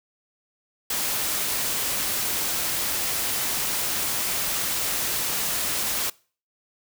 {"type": "noise", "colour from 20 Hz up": "white", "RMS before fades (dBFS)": -26, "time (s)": [0.9, 6.1], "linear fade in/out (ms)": 5, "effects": ["noise-tail reverb RT60 0.4 s tail -23 dB re dry"]}